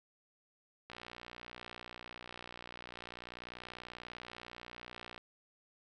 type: click train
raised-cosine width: 0.3 ms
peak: -30 dBFS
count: 259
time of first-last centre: 0.9-5.179 s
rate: 60.3 Hz
effects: none